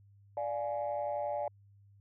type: chord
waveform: sine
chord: D diminished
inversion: none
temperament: equal with one note detuned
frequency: 587.3 / 698.5 / 838.8 Hz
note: D5 / F5 / Ab5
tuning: 0 / 0 / +17 cents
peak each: -34 / -38 / -37 dBFS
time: 0.37-1.48 s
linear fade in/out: 2 ms
effects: tanh soft clip ceiling -25 dBFS + added 100 Hz sine -58 dBFS peak until 2 s